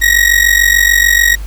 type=ring-modulated tone; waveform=40% pulse; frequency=1893 Hz; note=A#6; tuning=26 cents sharp; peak=-3 dBFS; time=0.01-1.36 s; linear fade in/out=20 ms; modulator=23.4 Hz; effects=added 50 Hz sine -20 dBFS peak until 1.46 s + pink hiss -38 dBFS RMS until 1.46 s